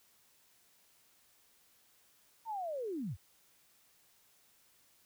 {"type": "linear sweep", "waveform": "sine", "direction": "down", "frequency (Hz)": [932.3, 67.7], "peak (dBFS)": -36, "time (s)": [2.45, 3.17], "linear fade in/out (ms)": 50, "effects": ["white hiss -68 dBFS RMS until 5.05 s"]}